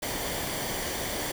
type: noise with comb filter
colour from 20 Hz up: pink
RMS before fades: -32 dBFS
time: 0.02-1.32 s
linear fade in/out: 10 ms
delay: 0.76 ms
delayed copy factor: -0.5
effects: none